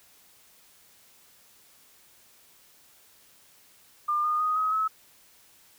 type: tone with pitch steps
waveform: sine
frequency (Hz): 1200 / 1222.4 / 1245.2 / 1268.4 / 1292.1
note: D6 / D#6 / D#6 / D#6 / E6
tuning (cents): +37 / -31 / +1 / +33 / -35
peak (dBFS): -23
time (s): 4.08-4.88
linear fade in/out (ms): 10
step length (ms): 160
effects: white hiss -58 dBFS RMS until 5.78 s